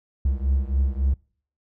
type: beating tone pair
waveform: triangle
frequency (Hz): 66 / 69.6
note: C2 / C#2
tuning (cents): +16 / +8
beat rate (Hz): 3.6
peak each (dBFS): -20 / -22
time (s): 0.25-1.14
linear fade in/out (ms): 5
effects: noise-tail reverb RT60 0.5 s tail -25 dB re dry